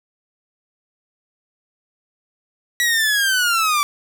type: linear sweep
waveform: sawtooth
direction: down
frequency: 1940 to 1149 Hz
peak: -12 dBFS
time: 2.8-3.83 s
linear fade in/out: 0 ms
effects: none